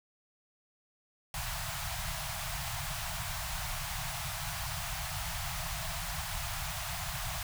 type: band-stop noise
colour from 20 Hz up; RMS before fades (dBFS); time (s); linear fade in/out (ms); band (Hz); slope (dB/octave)
pink; -37; 1.34-7.43; 2; 170 to 630; 96
effects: none